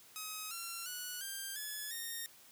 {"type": "tone with pitch steps", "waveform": "5% pulse", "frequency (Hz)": [1267, 1365.8, 1472.3, 1587.1, 1710.9, 1844.3], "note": ["D#6", "F6", "F#6", "G6", "A6", "A#6"], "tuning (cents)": [31, -39, -9, 21, -49, -19], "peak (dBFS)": -30, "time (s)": [0.16, 2.26], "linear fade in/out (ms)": 0, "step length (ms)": 350, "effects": ["white hiss -60 dBFS RMS until 2.51 s", "high-pass 60 Hz 12 dB/octave"]}